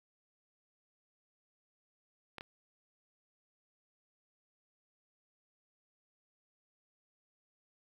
clicks, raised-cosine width 0.3 ms, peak -27 dBFS, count 2, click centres 2.383 / 2.409 s, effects 9-bit

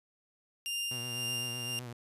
sawtooth tone with tremolo, 2798 Hz, F7, 3 cents sharp, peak -29 dBFS, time 0.66-1.79 s, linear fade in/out 0 ms, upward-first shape sine, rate 1.9 Hz, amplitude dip 45%
sawtooth tone with vibrato, 121.6 Hz, B2, 26 cents flat, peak -37 dBFS, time 0.91-1.93 s, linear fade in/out 5 ms, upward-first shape triangle, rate 7.9 Hz, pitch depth 73 cents each way
effects resampled to 32000 Hz

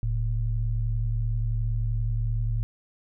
sine tone pair together, 41.43 / 111.9 Hz, E1 / A2, +9 / +30 cents, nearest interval octave + perfect fourth, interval 1721 cents, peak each -26 dBFS, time 0.03-2.63 s, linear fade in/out 0 ms, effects none

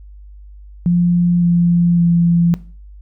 sine tone with pitch steps, 174.61 / 172.7 / 170.82 Hz, F3 / F3 / F3, 0 / -19 / -38 cents, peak -10 dBFS, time 0.86-2.54 s, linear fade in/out 0 ms, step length 560 ms, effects noise-tail reverb RT60 0.4 s tail -18 dB re dry + added 50 Hz sine -35 dBFS peak until 3.01 s

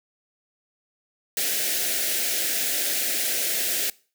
white band-stop noise, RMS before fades -25 dBFS, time 1.37-3.9 s, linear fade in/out 2 ms, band 730 to 1500 Hz, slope 48 dB/octave, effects noise-tail reverb RT60 0.4 s tail -23 dB re dry + high-pass 300 Hz 12 dB/octave

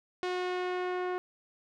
sawtooth tone with low-pass filter sweep, 362.9 Hz, F#4, 34 cents flat, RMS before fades -33 dBFS, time 0.23-1.18 s, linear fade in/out 0 ms, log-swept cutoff 4200 to 1600 Hz, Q 0.88, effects none

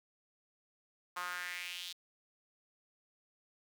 sawtooth tone with high-pass filter sweep, 178.2 Hz, F3, 35 cents sharp, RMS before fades -42 dBFS, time 1.16-1.93 s, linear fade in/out 10 ms, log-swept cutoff 1100 to 3800 Hz, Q 3.4, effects none

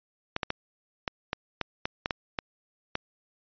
clicks, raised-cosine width 0.3 ms, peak -12 dBFS, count 11, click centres 0.364 / 0.432 / 0.504 / 1.078 / 1.331 / 1.613 / 1.855 / 2.059 / 2.108 / 2.388 / 2.954 s, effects resampled to 11025 Hz

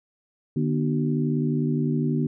harmonic tone with a mistuned harmonic, 75.5 Hz, D2, 48 cents sharp, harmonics 2 / 3 / 4 / 5, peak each -24 / -25 / -30 / -32 dBFS, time 0.56-2.27 s, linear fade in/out 5 ms, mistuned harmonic 3, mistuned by +120 cents, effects none

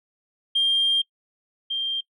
sine tone pair in turn, 3197 / 3181 Hz, G7 / G7, +33 / +25 cents, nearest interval unison, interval 8 cents, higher first, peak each -16 / -23 dBFS, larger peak first, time 0.55-1.02 / 1.7-2.01 s, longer first, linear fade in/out 10 ms, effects noise-tail reverb RT60 0.1 s tail -24 dB re dry + tanh soft clip ceiling -14 dBFS

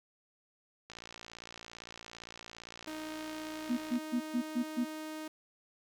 click train, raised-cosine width 0.2 ms, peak -29 dBFS, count 177, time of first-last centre 0.9-3.956 s, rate 57.6 Hz
sawtooth tone, 311.1 Hz, D#4, in tune, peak -36 dBFS, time 2.87-5.28 s, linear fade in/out 5 ms
sine tone bursts, 244.7 Hz, B3, 16 cents flat, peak -28 dBFS, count 6, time 3.69-4.85 s, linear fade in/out 20 ms, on 85 ms, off 130 ms
effects none

